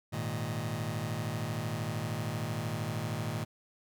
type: chord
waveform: sawtooth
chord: Ab suspended second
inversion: none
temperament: just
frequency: 103.83 / 116.8 / 155.74 Hz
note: Ab2 / Bb2 / Eb3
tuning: 0 / +4 / +2 cents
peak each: -34 / -32 / -33 dBFS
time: 0.12-3.45 s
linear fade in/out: 20 ms
effects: none